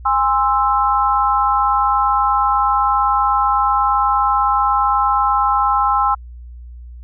sine chord, Ab augmented, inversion none, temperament equal with one note detuned, 817.8 / 1046.5 / 1318.5 Hz, Ab5 / C6 / E6, -27 / 0 / 0 cents, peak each -17 dBFS, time 0.05-6.15 s, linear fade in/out 10 ms, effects added 60 Hz sine -32 dBFS peak until 7.03 s

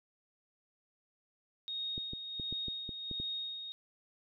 sine tone with tremolo, 3729 Hz, A#7, in tune, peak -35 dBFS, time 1.68-3.72 s, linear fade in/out 0 ms, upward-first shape sine, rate 1.4 Hz, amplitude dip 50%
clicks, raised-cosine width 3 ms, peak -30 dBFS, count 8, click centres 1.979 / 2.134 / 2.398 / 2.526 / 2.683 / 2.892 / 3.113 / 3.2 s
effects none

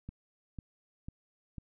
click train, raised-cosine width 5 ms, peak -29 dBFS, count 4, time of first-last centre 0.09-1.583 s, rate 2.01 Hz, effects none

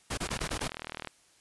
pink noise bursts, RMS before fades -33 dBFS, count 6, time 0.1-0.681 s, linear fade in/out 10 ms, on 76 ms, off 25 ms
click train, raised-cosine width 0.3 ms, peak -20 dBFS, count 32, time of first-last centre 0.29-1.073 s, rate 39.6 Hz
effects white hiss -63 dBFS RMS until 1.4 s + resampled to 24000 Hz

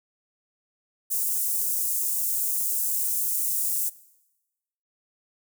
white high-pass noise, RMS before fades -26 dBFS, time 1.1-3.9 s, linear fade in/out 20 ms, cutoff 7600 Hz, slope 24 dB/octave, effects noise-tail reverb RT60 1.0 s tail -20 dB re dry

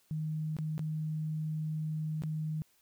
sine tone with dropouts, 155.56 Hz, D#3, in tune, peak -32 dBFS, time 0.11-2.62 s, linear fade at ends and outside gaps 0 ms, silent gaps 0.567-0.587 / 0.78-0.793 / 2.221-2.236 s, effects white hiss -69 dBFS RMS until 2.81 s

